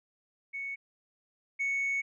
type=tone pair in turn; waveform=sine; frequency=2217 / 2217 Hz; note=C#7 / C#7; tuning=0 / 0 cents; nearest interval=unison; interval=0 cents; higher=neither; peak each=-34 / -26 dBFS; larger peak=second; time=0.53-0.76 / 1.59-2.02 s; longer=second; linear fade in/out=20 ms; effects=tanh soft clip ceiling -26 dBFS